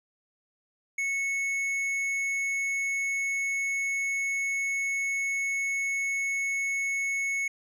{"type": "tone with hard clipping", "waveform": "triangle", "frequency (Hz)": 2203, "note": "C#7", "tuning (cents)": -11, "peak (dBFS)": -28, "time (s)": [0.98, 7.48], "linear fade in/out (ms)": 5, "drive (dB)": 10, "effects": []}